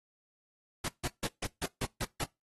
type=noise bursts; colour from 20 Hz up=pink; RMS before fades=-34 dBFS; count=8; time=0.84-2.242 s; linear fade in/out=5 ms; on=44 ms; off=150 ms; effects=noise-tail reverb RT60 0.2 s tail -22 dB re dry + AAC 32 kbps